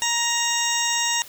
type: harmonic tone with a mistuned harmonic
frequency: 938 Hz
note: A#5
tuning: 11 cents sharp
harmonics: 1 / 2 / 3 / 4 / 6 / 7 / 8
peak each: -28 / -28 / -28 / -28 / -28 / -28 / -28 dBFS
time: 0.02-1.22 s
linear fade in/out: 0 ms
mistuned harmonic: 8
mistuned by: +35 cents
effects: white hiss -43 dBFS RMS until 1.28 s